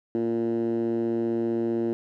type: tone with band-pass filter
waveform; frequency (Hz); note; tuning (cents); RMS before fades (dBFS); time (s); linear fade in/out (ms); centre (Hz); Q
10% pulse; 115.5; A#2; -16; -26; 0.15-1.93; 0; 300; 5.3
effects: none